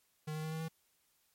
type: tone with pitch steps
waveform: square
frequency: 153.8 / 155.68 / 157.58 / 159.5 / 161.45 Hz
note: D#3 / D#3 / D#3 / D#3 / E3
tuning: -20 / +1 / +22 / +43 / -36 cents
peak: -38 dBFS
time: 0.27-0.685 s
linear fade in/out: 10 ms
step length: 83 ms
effects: white hiss -74 dBFS RMS until 1.34 s + MP3 64 kbps